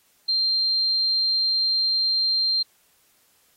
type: tone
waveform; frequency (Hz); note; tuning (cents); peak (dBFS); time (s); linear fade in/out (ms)
sine; 4170; C8; -7; -19; 0.28-2.63; 10
effects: white hiss -62 dBFS RMS until 3.56 s + AAC 48 kbps